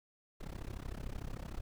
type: noise with amplitude modulation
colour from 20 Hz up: brown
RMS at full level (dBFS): -38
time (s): 0.4-1.61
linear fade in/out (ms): 10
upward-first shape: sine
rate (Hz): 33.3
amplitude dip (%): 95
effects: none